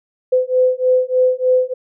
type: beating tone pair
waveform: sine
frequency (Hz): 507 / 510.3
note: B4 / C5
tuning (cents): +45 / -43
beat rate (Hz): 3.3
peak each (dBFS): -15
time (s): 0.32-1.74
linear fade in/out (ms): 10
effects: none